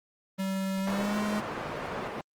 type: tone with pitch glide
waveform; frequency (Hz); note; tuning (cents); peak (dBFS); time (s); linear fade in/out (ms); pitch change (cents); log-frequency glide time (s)
square; 192.1 to 209.5; G3 to G#3; -35 to +15; -29; 0.38-1.41; 20; +150; 0.82-1.17
type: band-pass noise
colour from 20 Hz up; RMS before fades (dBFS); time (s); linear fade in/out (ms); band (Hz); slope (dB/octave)
white; -36; 0.87-2.21; 2; 120 to 1100; 12
type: click train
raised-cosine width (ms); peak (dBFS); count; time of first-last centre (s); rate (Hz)
3; -35; 17; 1.51-2.062; 29
effects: Opus 24 kbps